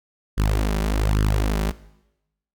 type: tone with flanger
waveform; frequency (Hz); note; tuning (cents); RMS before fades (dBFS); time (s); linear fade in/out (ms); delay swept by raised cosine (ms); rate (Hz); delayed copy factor
sawtooth; 51.91; G#1; 0; -20; 0.37-1.72; 20; 0.62 to 5.22; 1.2; +0.85
effects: noise-tail reverb RT60 0.9 s tail -18 dB re dry